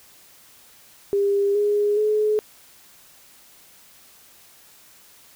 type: tone with pitch steps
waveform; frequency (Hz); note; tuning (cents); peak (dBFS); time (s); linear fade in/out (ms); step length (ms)
sine; 401 / 413.2 / 425.8; G4 / G#4 / G#4; +39 / -9 / +43; -17; 1.13-2.39; 0; 420
effects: white hiss -51 dBFS RMS until 5.35 s